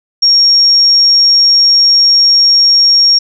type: tone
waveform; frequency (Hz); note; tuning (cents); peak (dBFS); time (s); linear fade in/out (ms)
sine; 5560; F8; -9; -4; 0.22-3.19; 10
effects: none